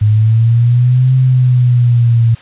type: linear two-way sweep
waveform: sine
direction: up then down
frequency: 104.7 to 130.4 to 114.3 Hz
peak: -6 dBFS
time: 0.01-2.35 s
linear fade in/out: 10 ms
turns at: 1.14 s
effects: white hiss -38 dBFS RMS until 2.41 s + resampled to 8000 Hz